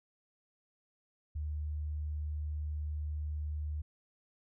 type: tone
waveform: sine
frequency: 75.4 Hz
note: D2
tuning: 46 cents sharp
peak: -34 dBFS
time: 1.35-3.82 s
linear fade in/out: 10 ms
effects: none